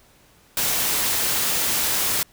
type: noise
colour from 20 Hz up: white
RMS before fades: -22 dBFS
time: 0.57-2.23 s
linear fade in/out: 2 ms
effects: pink hiss -55 dBFS RMS until 2.32 s